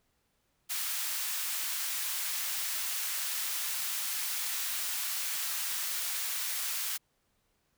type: high-pass noise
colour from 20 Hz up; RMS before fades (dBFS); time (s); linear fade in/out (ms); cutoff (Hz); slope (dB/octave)
white; -34; 0.69-6.98; 20; 1200; 12
effects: pink hiss -75 dBFS RMS until 7.77 s